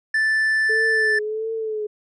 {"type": "tone", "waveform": "triangle", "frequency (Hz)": 1760, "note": "A6", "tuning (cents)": 0, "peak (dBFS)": -15, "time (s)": [0.14, 1.19], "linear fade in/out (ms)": 5}
{"type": "tone with vibrato", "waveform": "sine", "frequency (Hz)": 435.6, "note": "A4", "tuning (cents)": -17, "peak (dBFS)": -23, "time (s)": [0.69, 1.87], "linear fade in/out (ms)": 10, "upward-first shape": "triangle", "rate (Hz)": 1.5, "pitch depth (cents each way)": 62}
{"effects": ["resampled to 24000 Hz"]}